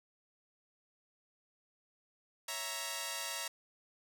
5% pulse chord, A# diminished, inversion first, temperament equal with one note detuned, 554.4 / 659.3 / 937.2 Hz, C#5 / E5 / A#5, 0 / 0 / +9 cents, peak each -34 / -32 / -28 dBFS, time 2.48-3.48 s, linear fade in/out 5 ms, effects none

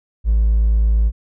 triangle tone with hard clipping, 54.4 Hz, A1, 19 cents flat, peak -11 dBFS, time 0.24-1.12 s, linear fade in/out 50 ms, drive 2 dB, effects none

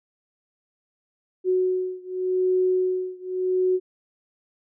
sine beating tone pair, 368.9 / 369.76 Hz, F#4 / F#4, -5 / -1 cents, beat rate 0.86 Hz, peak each -23 / -24 dBFS, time 1.44-3.8 s, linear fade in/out 50 ms, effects none

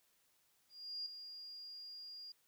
sine tone with ADSR envelope, 4827 Hz, D8, 47 cents sharp, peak -39 dBFS, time 0.69-2.32 s, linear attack 370 ms, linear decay 4 ms, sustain -9 dB, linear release 3 ms, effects white hiss -75 dBFS RMS until 2.47 s

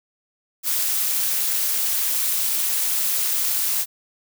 blue noise with amplitude modulation, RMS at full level -19 dBFS, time 0.63-3.86 s, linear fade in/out 50 ms, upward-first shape sine, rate 232 Hz, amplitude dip 65%, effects none

